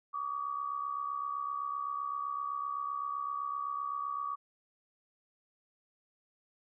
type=tone pair together; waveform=sine; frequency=1140 / 1207.8 Hz; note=C#6 / D6; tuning=+48 / +48 cents; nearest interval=minor second; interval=100 cents; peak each=-35 / -39 dBFS; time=0.13-4.36 s; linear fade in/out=20 ms; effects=none